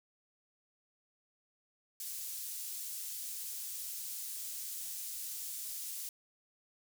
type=high-pass noise; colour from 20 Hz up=pink; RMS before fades=-42 dBFS; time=2-6.09 s; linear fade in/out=2 ms; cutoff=7700 Hz; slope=12 dB/octave; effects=none